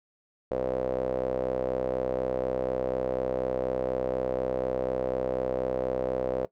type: tone with band-pass filter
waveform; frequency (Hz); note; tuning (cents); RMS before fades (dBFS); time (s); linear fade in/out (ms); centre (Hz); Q
sawtooth; 64.1; C2; -35; -29; 0.51-6.45; 0; 520; 5.5
effects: noise-tail reverb RT60 0.1 s tail -18 dB re dry